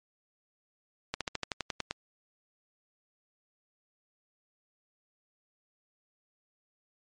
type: slowing click train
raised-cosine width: 0.2 ms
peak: -14 dBFS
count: 10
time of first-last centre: 1.14-1.91 s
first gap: 67 ms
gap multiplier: 1.06
effects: MP3 48 kbps